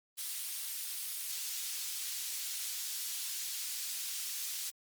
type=high-pass noise; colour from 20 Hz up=pink; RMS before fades=-39 dBFS; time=0.17-4.71 s; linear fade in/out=20 ms; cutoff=4300 Hz; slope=12 dB/octave; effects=Opus 32 kbps